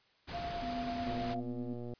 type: noise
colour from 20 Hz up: pink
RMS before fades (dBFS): -43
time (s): 0.27-1.35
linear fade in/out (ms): 20
type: tone with tremolo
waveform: sine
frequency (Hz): 695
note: F5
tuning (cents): -9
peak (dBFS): -36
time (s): 0.33-1.41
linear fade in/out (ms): 20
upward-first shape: square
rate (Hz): 9.2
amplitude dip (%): 30
type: tone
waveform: sine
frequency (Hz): 249.4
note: B3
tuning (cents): +17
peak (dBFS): -39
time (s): 0.62-1.74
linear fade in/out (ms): 10
type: click train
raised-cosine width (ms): 2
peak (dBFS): -31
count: 105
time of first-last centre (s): 1.07-1.937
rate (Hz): 120
effects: white hiss -69 dBFS RMS until 1.99 s + resampled to 11025 Hz